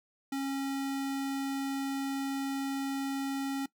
square tone, 273.3 Hz, C#4, 24 cents flat, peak -32 dBFS, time 0.32-3.66 s, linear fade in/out 5 ms, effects noise-tail reverb RT60 0.1 s tail -20 dB re dry

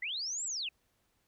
sine linear two-way sweep, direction up then down, 1906 to 7902 to 2436 Hz, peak -34 dBFS, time 0.02-0.69 s, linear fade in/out 5 ms, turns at 0.45 s, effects pink hiss -75 dBFS RMS until 1.27 s

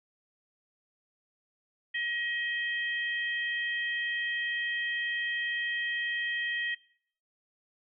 harmonic tone, 633 Hz, D#5, 30 cents sharp, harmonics 3 / 4 / 5, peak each -31 / -40 / -37 dBFS, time 1.94-6.75 s, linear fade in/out 10 ms, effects noise-tail reverb RT60 0.6 s tail -21 dB re dry

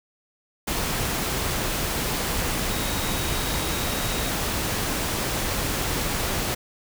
sine tone in noise, 3784 Hz, A#7, 25 cents sharp, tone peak -37 dBFS, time 2.7-4.3 s, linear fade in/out 10 ms, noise pink, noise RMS -26 dBFS, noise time 0.67-6.55 s, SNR -14 dB, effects none

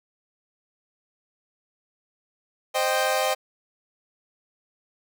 sawtooth chord, C minor, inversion none, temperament equal with one note detuned, 523.3 / 617.2 / 784 Hz, C5 / Eb5 / G5, 0 / -14 / 0 cents, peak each -22 dBFS, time 2.74-3.35 s, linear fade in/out 20 ms, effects none

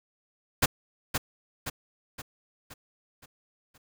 pink noise with echo, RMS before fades -21 dBFS, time 0.62-0.66 s, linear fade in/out 10 ms, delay 520 ms, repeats 6, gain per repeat -6 dB, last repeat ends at 3.78 s, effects none

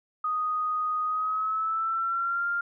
sine tone with pitch glide, 1244.5 to 1396.9 Hz, D#6 to F6, 0 to 0 cents, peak -25 dBFS, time 0.24-2.61 s, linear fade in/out 5 ms, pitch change +200 cents, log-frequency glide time 1.05-2.48 s, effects none

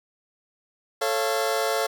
sawtooth chord, A augmented, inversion none, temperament just, 440 / 550 / 687.5 Hz, A4 / C#5 / E#5, 0 / -14 / -27 cents, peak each -23 dBFS, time 1.01-1.87 s, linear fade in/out 10 ms, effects none

